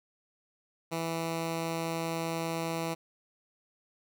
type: tone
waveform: 10% pulse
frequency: 164.81 Hz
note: E3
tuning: in tune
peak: -23 dBFS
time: 0.91-2.95 s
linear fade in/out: 20 ms
effects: none